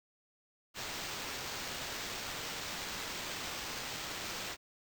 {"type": "noise with sample-and-hold", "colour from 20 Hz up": "violet", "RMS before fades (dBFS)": -41, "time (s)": [0.74, 4.57], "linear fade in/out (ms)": 50, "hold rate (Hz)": 11025, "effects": []}